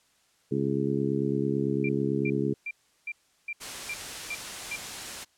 harmonic tone, 69 Hz, C#2, 7 cents flat, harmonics 2 / 3 / 4 / 5 / 6, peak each -31 / -31 / -31 / -31 / -31 dBFS, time 0.51-2.54 s, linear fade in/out 10 ms
sine tone bursts, 2367 Hz, D7, 13 cents sharp, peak -31 dBFS, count 8, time 1.84-4.76 s, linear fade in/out 5 ms, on 50 ms, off 360 ms
white noise, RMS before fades -37 dBFS, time 3.6-5.25 s, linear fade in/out 20 ms
effects white hiss -66 dBFS RMS until 5.37 s + low-pass 9000 Hz 12 dB/octave

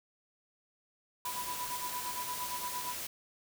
white noise, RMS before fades -40 dBFS, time 1.25-3.07 s, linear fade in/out 5 ms
sine tone with tremolo, 987.8 Hz, B5, in tune, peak -35 dBFS, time 1.25-2.94 s, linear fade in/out 0 ms, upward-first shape sine, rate 8.7 Hz, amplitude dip 80%
effects none

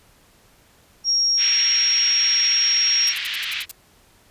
sine tone, 5588 Hz, F8, in tune, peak -16 dBFS, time 1.04-3.14 s, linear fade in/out 50 ms
pink band-pass noise, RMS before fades -27 dBFS, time 1.37-3.66 s, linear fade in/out 50 ms, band 2100 to 3700 Hz, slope 24 dB/octave
blue noise bursts, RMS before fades -31 dBFS, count 8, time 3.07-3.713 s, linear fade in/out 2 ms, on 20 ms, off 69 ms
effects pink hiss -55 dBFS RMS until 4.3 s + resampled to 32000 Hz

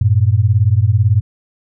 sine beating tone pair, 95.9 / 113.9 Hz, G2 / A#2, -37 / -40 cents, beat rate 18 Hz, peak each -12 dBFS, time 0.01-1.21 s, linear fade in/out 5 ms, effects none

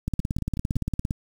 two click trains, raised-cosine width 5 ms, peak -18 / -13 dBFS, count 4 / 19, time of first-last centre 0.2-0.758 / 0.08-1.109 s, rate 5.38 / 17.5 Hz, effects 7-bit

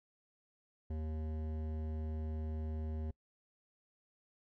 sine tone with hard clipping, 78.1 Hz, D#2, 7 cents sharp, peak -39 dBFS, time 0.9-3.11 s, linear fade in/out 5 ms, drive 14 dB, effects noise-tail reverb RT60 0.1 s tail -26 dB re dry

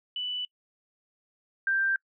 sine tone pair in turn, 2976 / 1576.5 Hz, F#7 / G6, +9 / +9 cents, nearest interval major seventh, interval 1100 cents, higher first, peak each -30 / -23 dBFS, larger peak second, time 0.16-0.45 / 1.67-1.96 s, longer neither, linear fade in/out 2 ms, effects noise-tail reverb RT60 0.1 s tail -26 dB re dry

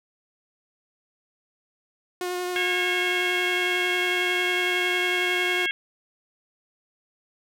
sawtooth tone with vibrato, 359.7 Hz, F#4, 49 cents flat, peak -23 dBFS, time 2.21-5.66 s, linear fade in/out 2 ms, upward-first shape sine, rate 11 Hz, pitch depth 13 cents each way
harmonic tone, 545 Hz, C#5, 29 cents flat, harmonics 3 / 4 / 5 / 6, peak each -29 / -26 / -32 / -30 dBFS, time 2.56-5.71 s, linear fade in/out 0 ms
effects none

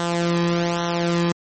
sawtooth tone with flanger, 171.4 Hz, F3, 32 cents flat, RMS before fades -21 dBFS, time 0-1.32 s, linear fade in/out 0 ms, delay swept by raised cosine 0.41 to 1.41 ms, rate 1.2 Hz, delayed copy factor -0.6, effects MP3 32 kbps

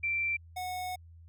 sine / square tone pair in turn, 2349 / 733.1 Hz, D7 / F#5, 0 / -16 cents, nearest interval octave + minor sixth, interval 2016 cents, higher first, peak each -28 / -35 dBFS, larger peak first, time 0.03-0.37 / 0.56-0.96 s, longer second, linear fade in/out 10 ms, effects added 83 Hz sine -50 dBFS peak until 1.28 s

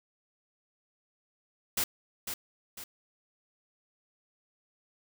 white noise with echo, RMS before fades -29 dBFS, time 1.77-1.84 s, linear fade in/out 5 ms, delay 500 ms, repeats 2, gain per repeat -7 dB, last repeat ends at 2.84 s, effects none

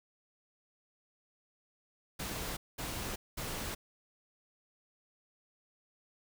pink noise bursts, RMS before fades -39 dBFS, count 3, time 2.19-3.75 s, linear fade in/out 10 ms, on 380 ms, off 210 ms, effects none

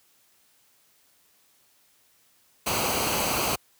pink noise with comb filter, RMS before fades -26 dBFS, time 2.66-3.56 s, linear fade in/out 10 ms, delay 0.56 ms, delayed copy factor -0.6, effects white hiss -63 dBFS RMS until 3.79 s + high-pass 60 Hz 12 dB/octave

